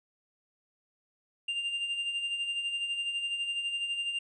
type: tone with tremolo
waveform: triangle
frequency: 2794 Hz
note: F7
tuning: in tune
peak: -27 dBFS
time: 1.48-4.19 s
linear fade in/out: 5 ms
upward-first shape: sine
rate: 12 Hz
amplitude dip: 50%
effects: resampled to 22050 Hz